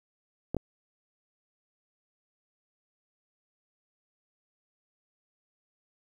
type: clicks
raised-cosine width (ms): 2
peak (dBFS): -17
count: 2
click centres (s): 0.546 / 0.567
effects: 9-bit